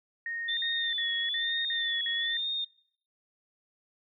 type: tone bursts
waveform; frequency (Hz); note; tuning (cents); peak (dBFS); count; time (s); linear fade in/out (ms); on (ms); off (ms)
sine; 1855; A#6; -9; -32; 6; 0.26-2.37; 2; 310; 50
type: tone with vibrato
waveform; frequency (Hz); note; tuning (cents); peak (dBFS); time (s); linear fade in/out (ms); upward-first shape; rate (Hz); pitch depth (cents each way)
sine; 3520; A7; 0; -29; 0.48-2.65; 10; sine; 1.1; 80
effects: noise-tail reverb RT60 0.6 s tail -24 dB re dry